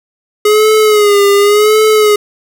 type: tone with vibrato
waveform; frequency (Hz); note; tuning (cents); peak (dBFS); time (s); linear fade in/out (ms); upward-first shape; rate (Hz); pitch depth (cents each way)
square; 417.3; G#4; +8; -6; 0.45-2.16; 5; sine; 0.9; 66
effects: 8-bit